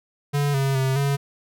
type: tone with pitch steps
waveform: square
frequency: 143.7 / 136.3 / 132.7 / 140.1 Hz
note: D3 / C#3 / C3 / C#3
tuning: -37 / -29 / +25 / +19 cents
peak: -20 dBFS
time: 0.33-1.17 s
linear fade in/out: 20 ms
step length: 210 ms
effects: none